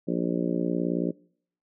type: harmonic tone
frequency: 58.9 Hz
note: A#1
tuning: 19 cents sharp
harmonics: 3 / 4 / 5 / 6 / 7 / 8 / 9 / 10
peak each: -29 / -32 / -29 / -32 / -34 / -43 / -36 / -40 dBFS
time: 0.07-1.12 s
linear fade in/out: 20 ms
effects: noise-tail reverb RT60 0.6 s tail -24 dB re dry